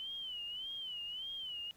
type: tone with vibrato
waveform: sine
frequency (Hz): 3026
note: F#7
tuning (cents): +38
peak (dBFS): -40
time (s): 0-1.71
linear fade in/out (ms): 0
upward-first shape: sine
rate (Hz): 1.7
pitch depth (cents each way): 120
effects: pink hiss -66 dBFS RMS until 1.76 s